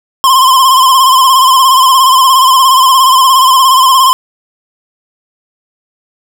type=tone with vibrato; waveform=square; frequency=1046.5 Hz; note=C6; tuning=in tune; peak=-4 dBFS; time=0.24-4.13 s; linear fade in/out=0 ms; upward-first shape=sine; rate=17 Hz; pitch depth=63 cents each way; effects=none